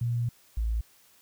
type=tone pair in turn; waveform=sine; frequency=118.9 / 55.76 Hz; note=A#2 / A1; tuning=+35 / +24 cents; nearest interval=octave + minor second; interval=1311 cents; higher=first; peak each=-25 dBFS; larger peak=neither; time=0.01-0.29 / 0.57-0.81 s; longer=first; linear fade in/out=5 ms; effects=white hiss -60 dBFS RMS until 1.21 s